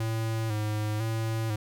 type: tone with vibrato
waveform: square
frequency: 109.3 Hz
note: A2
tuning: 11 cents flat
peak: -28 dBFS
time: 0-1.56 s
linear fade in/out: 5 ms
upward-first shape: square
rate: 1 Hz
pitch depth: 45 cents each way
effects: none